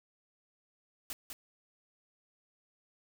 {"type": "noise with echo", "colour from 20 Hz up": "white", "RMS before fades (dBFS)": -40, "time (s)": [1.1, 1.13], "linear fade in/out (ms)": 0, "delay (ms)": 200, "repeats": 1, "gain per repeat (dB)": -4, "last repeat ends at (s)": 1.33, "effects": []}